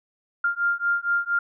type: beating tone pair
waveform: sine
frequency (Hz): 1396.9 / 1401.2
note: F6 / F6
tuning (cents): 0 / +5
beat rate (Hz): 4.3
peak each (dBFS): -24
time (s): 0.44-1.39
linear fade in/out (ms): 5
effects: none